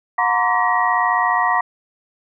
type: tone cluster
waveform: sine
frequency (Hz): 725 / 928 / 1027 / 1142 / 1903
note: F#5 / A#5 / C6 / D6 / A#6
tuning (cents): -35 / -8 / -33 / -49 / +35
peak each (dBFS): -21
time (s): 0.18-1.61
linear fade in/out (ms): 5
effects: none